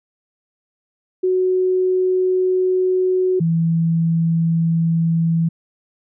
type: tone pair in turn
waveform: sine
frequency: 370 / 165.16 Hz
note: F#4 / E3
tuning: 0 / +4 cents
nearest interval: octave + major second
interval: 1396 cents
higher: first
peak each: -14 dBFS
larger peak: neither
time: 1.23-3.4 / 3.4-5.49 s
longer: first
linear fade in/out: 10 ms
effects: none